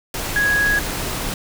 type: tone in noise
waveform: sine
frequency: 1661.2 Hz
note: G#6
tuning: in tune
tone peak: -15 dBFS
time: 0.36-0.79 s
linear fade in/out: 2 ms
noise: pink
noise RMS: -25 dBFS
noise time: 0.14-1.34 s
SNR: +7 dB
effects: none